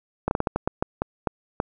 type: slowing click train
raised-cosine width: 1 ms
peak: -8 dBFS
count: 11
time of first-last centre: 0.28-1.601 s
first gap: 31 ms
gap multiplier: 1.3
effects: none